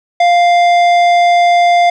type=tone with tanh clipping; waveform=sine; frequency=698.5 Hz; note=F5; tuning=in tune; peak=-8 dBFS; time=0.2-1.9 s; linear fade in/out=5 ms; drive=13 dB; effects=none